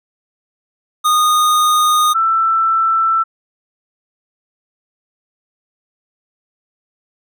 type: tone pair in turn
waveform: square / sine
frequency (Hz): 1232 / 1331.2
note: D#6 / E6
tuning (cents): -17 / +17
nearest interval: minor second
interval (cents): 134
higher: second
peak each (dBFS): -11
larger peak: neither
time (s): 1.04-2.14 / 2.14-3.24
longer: neither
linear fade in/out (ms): 20
effects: none